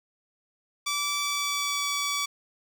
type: tone with pitch glide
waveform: 10% pulse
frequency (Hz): 1157 to 1144.4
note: D6 to D6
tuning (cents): -26 to -45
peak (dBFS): -18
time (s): 0.86-2.26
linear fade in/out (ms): 10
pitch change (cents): -19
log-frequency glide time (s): 1.19-1.87
effects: none